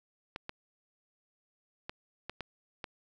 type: clicks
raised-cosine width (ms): 0.3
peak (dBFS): -22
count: 6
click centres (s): 0.361 / 0.494 / 1.895 / 2.296 / 2.407 / 2.842
effects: none